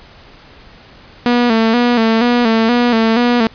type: tone with vibrato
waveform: sawtooth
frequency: 233.1 Hz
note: A#3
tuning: in tune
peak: -6 dBFS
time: 1.26-3.47 s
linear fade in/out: 0 ms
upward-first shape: square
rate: 2.1 Hz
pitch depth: 66 cents each way
effects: pink hiss -41 dBFS RMS until 3.54 s + resampled to 11025 Hz